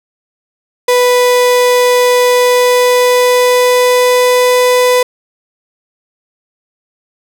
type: tone with pitch glide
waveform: 35% pulse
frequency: 494.2 to 498.2 Hz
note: B4 to B4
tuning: +1 to +15 cents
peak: -5 dBFS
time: 0.88-5.03 s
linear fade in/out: 5 ms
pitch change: +14 cents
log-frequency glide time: 2.29-4.61 s
effects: none